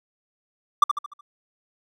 triangle tone with echo, 1174.7 Hz, D6, in tune, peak -8 dBFS, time 0.82-0.84 s, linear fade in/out 5 ms, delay 74 ms, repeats 5, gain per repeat -7 dB, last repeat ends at 1.21 s, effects none

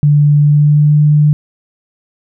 sine tone with pitch glide, 146.83 to 149.31 Hz, D3 to D3, 0 to +29 cents, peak -5 dBFS, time 0.03-1.33 s, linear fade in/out 0 ms, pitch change +29 cents, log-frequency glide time 0.4-0.96 s, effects none

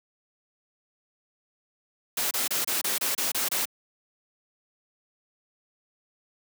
white noise bursts, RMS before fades -27 dBFS, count 9, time 2.17-3.654 s, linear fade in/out 5 ms, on 140 ms, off 28 ms, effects high-pass 200 Hz 12 dB/octave

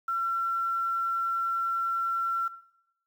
sine tone with quantisation, 1355 Hz, E6, 47 cents sharp, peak -26 dBFS, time 0.08-2.48 s, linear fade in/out 5 ms, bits 9, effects noise-tail reverb RT60 0.8 s tail -17 dB re dry

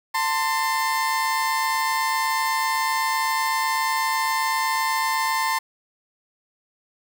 30% pulse tone pair together, 894 / 1041.9 Hz, A5 / C6, +27 / -8 cents, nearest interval minor third, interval 265 cents, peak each -21 dBFS, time 0.14-5.59 s, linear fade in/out 10 ms, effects none

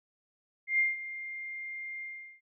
sine tone with ADSR envelope, 2110 Hz, C7, 14 cents sharp, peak -22 dBFS, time 0.67-2.41 s, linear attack 120 ms, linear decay 170 ms, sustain -15 dB, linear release 390 ms, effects none

